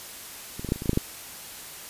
clicks, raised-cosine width 3 ms, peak -22 / -19 / -18 / -9 / -25 / -20 / -19 / -7 / -14 / -8 dBFS, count 10, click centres 0.595 / 0.647 / 0.689 / 0.721 / 0.76 / 0.821 / 0.858 / 0.894 / 0.932 / 0.974 s, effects white hiss -41 dBFS RMS until 1.89 s + resampled to 32000 Hz

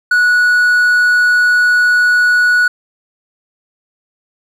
triangle tone, 1467 Hz, F#6, 15 cents flat, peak -6 dBFS, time 0.11-2.68 s, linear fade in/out 5 ms, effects none

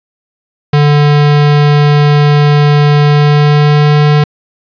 square tone with pitch glide, 146.83 to 148.45 Hz, D3 to D3, 0 to +19 cents, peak -5 dBFS, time 0.73-4.24 s, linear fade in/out 5 ms, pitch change +19 cents, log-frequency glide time 3.02-3.99 s, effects resampled to 11025 Hz + 7-bit

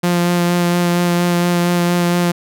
sawtooth tone with vibrato, 174.7 Hz, F3, 1 cent sharp, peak -9 dBFS, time 0.03-2.32 s, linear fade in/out 10 ms, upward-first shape sine, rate 4.3 Hz, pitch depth 13 cents each way, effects none

